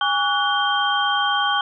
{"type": "tone cluster", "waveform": "sine", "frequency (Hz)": [819, 1134, 1475, 3164], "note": ["G#5", "C#6", "F#6", "G7"], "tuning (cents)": [-24, 39, -6, 15], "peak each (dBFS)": -23, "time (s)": [0.01, 1.61], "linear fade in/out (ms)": 2, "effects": []}